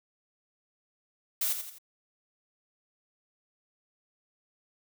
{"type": "noise with echo", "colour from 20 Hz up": "blue", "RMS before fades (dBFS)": -29, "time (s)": [1.41, 1.53], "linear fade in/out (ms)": 5, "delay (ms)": 85, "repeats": 3, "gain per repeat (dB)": -7, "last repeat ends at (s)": 1.785, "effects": []}